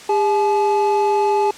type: tone pair together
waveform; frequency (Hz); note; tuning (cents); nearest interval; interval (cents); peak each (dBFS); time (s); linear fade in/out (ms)
triangle; 404 / 856; G#4 / A5; -48 / -48; octave + minor second; 1300; -15; 0.09-1.51; 5
effects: white hiss -38 dBFS RMS until 1.57 s + low-pass 7000 Hz 12 dB/octave